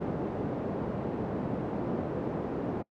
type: band-pass noise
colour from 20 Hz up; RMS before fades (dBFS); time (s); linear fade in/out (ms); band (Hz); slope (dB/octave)
pink; -33; 0-2.83; 20; 160 to 560; 12
effects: noise-tail reverb RT60 0.1 s tail -23 dB re dry